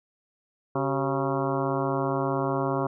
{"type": "harmonic tone with a mistuned harmonic", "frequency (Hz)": 137.1, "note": "C#3", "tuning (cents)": -19, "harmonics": [1, 2, 3, 4, 5, 6, 7, 8, 9, 10], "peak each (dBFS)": [-31, -31, -30, -32, -33, -38, -34, -34, -40, -40], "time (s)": [0.75, 2.87], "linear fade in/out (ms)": 5, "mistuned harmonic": 3, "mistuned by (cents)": -95, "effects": []}